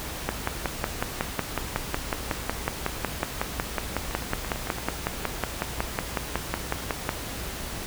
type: two click trains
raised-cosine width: 0.5 ms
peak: -9 / -19 dBFS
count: 38 / 7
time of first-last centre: 0.29-7.091 / 4.11-4.784 s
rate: 5.44 / 8.9 Hz
effects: added 60 Hz sine -41 dBFS peak until 7.86 s + pink hiss -35 dBFS RMS until 7.86 s

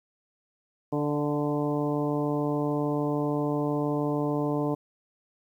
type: harmonic tone with a mistuned harmonic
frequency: 146.83 Hz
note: D3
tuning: in tune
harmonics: 1 / 2 / 3 / 4 / 5 / 6 / 7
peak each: -31 / -28 / -31 / -34 / -38 / -38 / -39 dBFS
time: 0.92-4.75 s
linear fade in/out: 10 ms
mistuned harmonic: 4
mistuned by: +17 cents
effects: 10-bit

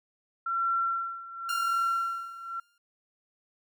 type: tone with tremolo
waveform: sine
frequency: 1359 Hz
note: F6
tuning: 48 cents flat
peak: -24 dBFS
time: 0.46-2.6 s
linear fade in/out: 5 ms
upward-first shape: sine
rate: 0.92 Hz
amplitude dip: 85%
type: tone with exponential decay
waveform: sawtooth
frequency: 1401 Hz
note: F6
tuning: 5 cents sharp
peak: -26 dBFS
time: 1.49-2.78 s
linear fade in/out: 2 ms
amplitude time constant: 280 ms
effects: none

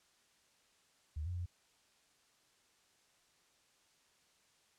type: tone with pitch steps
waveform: sine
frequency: 76.3 / 88.8 / 88 Hz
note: D#2 / F2 / F2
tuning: -33 / +29 / +14 cents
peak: -37 dBFS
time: 1.16-1.46 s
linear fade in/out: 10 ms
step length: 100 ms
effects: white hiss -71 dBFS RMS until 4.78 s + low-pass 8000 Hz 12 dB/octave

